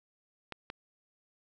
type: clicks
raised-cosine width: 0.3 ms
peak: -23 dBFS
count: 2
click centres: 0.523 / 0.701 s
effects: none